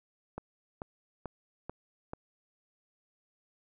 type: click train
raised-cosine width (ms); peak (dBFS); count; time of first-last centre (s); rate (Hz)
1; -24; 5; 0.38-2.134; 2.28
effects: none